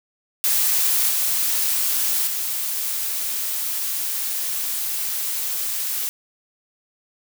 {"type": "noise with level steps", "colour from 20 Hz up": "blue", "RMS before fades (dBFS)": [-19, -21, -25], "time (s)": [0.44, 6.09], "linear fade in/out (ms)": 0, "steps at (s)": [1.09, 2.27], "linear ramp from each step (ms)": 5, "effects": []}